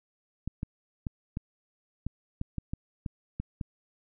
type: clicks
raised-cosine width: 5 ms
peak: -20 dBFS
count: 11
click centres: 0.476 / 0.631 / 1.068 / 1.371 / 2.066 / 2.414 / 2.583 / 2.735 / 3.062 / 3.4 / 3.612 s
effects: none